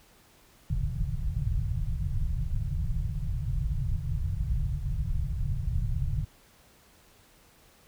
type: low-pass noise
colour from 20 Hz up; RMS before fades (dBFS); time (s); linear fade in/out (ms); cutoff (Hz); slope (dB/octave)
pink; -29; 0.7-6.25; 5; 160; 96
effects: pink hiss -59 dBFS RMS until 7.87 s